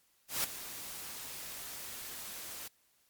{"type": "noise with ADSR envelope", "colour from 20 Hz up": "white", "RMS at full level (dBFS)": -31, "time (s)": [0.28, 2.68], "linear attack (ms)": 160, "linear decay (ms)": 7, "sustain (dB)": -13, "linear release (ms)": 6, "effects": ["white hiss -71 dBFS RMS until 3.09 s", "MP3 96 kbps"]}